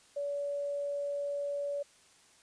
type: tone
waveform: sine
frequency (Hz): 571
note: D5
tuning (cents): -49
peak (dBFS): -32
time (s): 0.16-1.83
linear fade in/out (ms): 10
effects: white hiss -62 dBFS RMS until 2.42 s + resampled to 22050 Hz